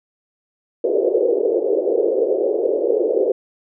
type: band-pass noise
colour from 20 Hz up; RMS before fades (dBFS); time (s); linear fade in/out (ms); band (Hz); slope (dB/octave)
white; -18; 0.84-3.32; 5; 370 to 510; 48
effects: none